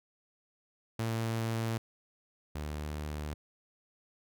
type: tone pair in turn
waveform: sawtooth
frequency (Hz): 113.4 / 75.1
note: A#2 / D2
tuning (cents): -47 / +39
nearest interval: perfect fifth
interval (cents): 714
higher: first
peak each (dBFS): -27 / -32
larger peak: first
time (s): 0.99-1.78 / 2.55-3.34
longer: neither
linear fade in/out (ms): 5
effects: none